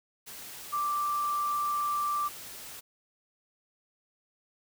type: tone in noise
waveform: sine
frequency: 1174.7 Hz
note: D6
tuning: in tune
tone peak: -27 dBFS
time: 0.72-2.29 s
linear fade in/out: 20 ms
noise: white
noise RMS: -44 dBFS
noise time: 0.26-2.81 s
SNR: +14 dB
effects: none